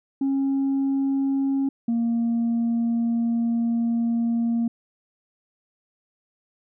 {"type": "tone pair in turn", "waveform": "sine", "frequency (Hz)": [272.7, 232.7], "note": ["C#4", "A#3"], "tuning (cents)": [-28, -3], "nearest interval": "minor third", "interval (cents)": 275, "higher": "first", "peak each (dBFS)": -18, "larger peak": "neither", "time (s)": [[0.21, 1.69], [1.88, 4.68]], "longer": "second", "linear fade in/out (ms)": 5, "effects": ["tanh soft clip ceiling -18 dBFS"]}